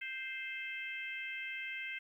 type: harmonic tone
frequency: 523.3 Hz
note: C5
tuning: in tune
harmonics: 3 / 4 / 5 / 6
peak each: -46 / -42 / -44 / -51 dBFS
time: 0.01-1.99 s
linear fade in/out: 10 ms
effects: 12-bit